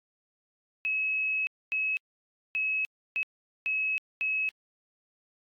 sine tone bursts at uneven times, 2571 Hz, E7, 44 cents flat, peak -26 dBFS, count 6, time 0.85-1.47 / 1.72-1.97 / 2.55-2.85 / 3.16-3.23 / 3.66-3.98 / 4.21-4.49 s, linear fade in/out 0 ms, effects AAC 64 kbps

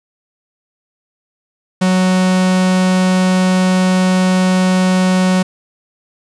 45% pulse tone, 185 Hz, F#3, in tune, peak -10 dBFS, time 1.81-5.43 s, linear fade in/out 10 ms, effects resampled to 22050 Hz + 7-bit

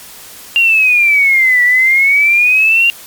sine exponential two-way sweep, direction down then up, 2794 to 1945 to 2794 Hz, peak -6 dBFS, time 0.56-2.9 s, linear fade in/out 0 ms, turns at 1.63 s, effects white hiss -34 dBFS RMS until 3.06 s + MP3 96 kbps

